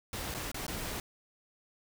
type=noise with dropouts; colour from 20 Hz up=pink; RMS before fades=-38 dBFS; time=0.13-1 s; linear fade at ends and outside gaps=1 ms; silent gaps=0.341-0.347 / 0.516-0.544 / 0.666-0.68 s; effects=none